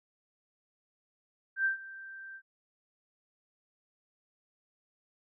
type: tone with ADSR envelope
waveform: sine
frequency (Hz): 1568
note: G6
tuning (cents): 0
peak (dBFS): -24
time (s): 1.56-2.42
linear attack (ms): 90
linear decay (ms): 120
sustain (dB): -19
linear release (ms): 64
effects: none